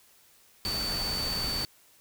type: tone in noise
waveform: sine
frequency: 4542 Hz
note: C#8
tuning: 41 cents sharp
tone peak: -30 dBFS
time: 0.65-1.65 s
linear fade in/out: 0 ms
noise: pink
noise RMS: -35 dBFS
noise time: 0.65-1.65 s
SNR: +2 dB
effects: white hiss -60 dBFS RMS until 2 s